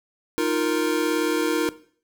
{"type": "chord", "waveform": "square", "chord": "Eb suspended second", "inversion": "none", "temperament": "equal", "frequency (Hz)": [311.1, 349.2, 466.2], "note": ["Eb4", "F4", "Bb4"], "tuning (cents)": [0, 0, 0], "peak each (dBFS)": -26, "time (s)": [0.38, 1.69], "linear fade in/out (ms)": 0, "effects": ["noise-tail reverb RT60 0.5 s tail -17 dB re dry"]}